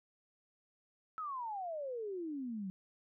sine exponential sweep, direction down, 1318 to 182.8 Hz, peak -38 dBFS, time 1.18-2.7 s, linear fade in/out 0 ms, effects none

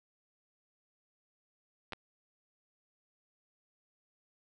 clicks, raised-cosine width 0.3 ms, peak -24 dBFS, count 2, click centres 1.923 / 1.933 s, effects none

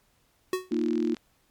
square tone with exponential decay, 370 Hz, F#4, in tune, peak -22 dBFS, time 0.53-0.71 s, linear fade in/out 2 ms, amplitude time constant 38 ms
sine chord, Bb suspended fourth, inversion none, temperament equal, 233.1 / 311.1 / 349.2 Hz, Bb3 / Eb4 / F4, 0 / 0 / 0 cents, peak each -28 dBFS, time 0.71-1.15 s, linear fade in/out 10 ms
click train, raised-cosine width 0.2 ms, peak -26 dBFS, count 20, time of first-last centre 0.72-1.168 s, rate 42.4 Hz
effects pink hiss -67 dBFS RMS until 1.5 s + MP3 96 kbps

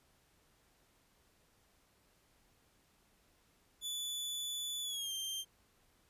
sawtooth tone with pitch glide, 3467 to 3161 Hz, A7 to G7, -26 to +14 cents, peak -35 dBFS, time 3.81-5.45 s, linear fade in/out 50 ms, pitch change -160 cents, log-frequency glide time 4.83-5.12 s, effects pink hiss -71 dBFS RMS until 6.09 s + resampled to 32000 Hz

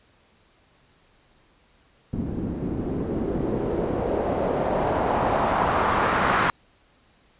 white noise with low-pass filter sweep, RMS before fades -24 dBFS, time 2.13-6.5 s, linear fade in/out 0 ms, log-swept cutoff 220 to 1400 Hz, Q 1.7, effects pink hiss -60 dBFS RMS until 7.39 s + resampled to 8000 Hz

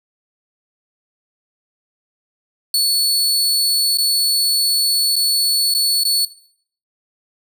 sawtooth tone with dropouts, 4424 Hz, C#8, 4 cents flat, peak -11 dBFS, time 2.74-6.25 s, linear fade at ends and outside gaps 2 ms, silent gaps 3.973-3.984 / 5.157-5.163 / 5.74-5.748 / 6.036-6.051 s, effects noise-tail reverb RT60 0.6 s tail -17 dB re dry

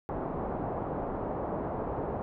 white low-pass noise, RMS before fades -34 dBFS, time 0.09-2.22 s, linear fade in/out 0 ms, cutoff 860 Hz, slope 24 dB/octave, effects none

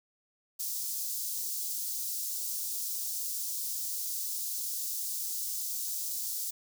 white high-pass noise, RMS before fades -35 dBFS, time 0.59-6.51 s, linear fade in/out 10 ms, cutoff 4900 Hz, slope 24 dB/octave, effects none

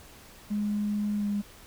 triangle tone with pitch glide, 207.7 to 204.2 Hz, G#3 to G#3, 0 to -29 cents, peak -22 dBFS, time 0.5-1.42 s, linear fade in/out 20 ms, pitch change -29 cents, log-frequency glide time 1.15-1.29 s, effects tanh soft clip ceiling -24 dBFS + pink hiss -51 dBFS RMS until 1.66 s

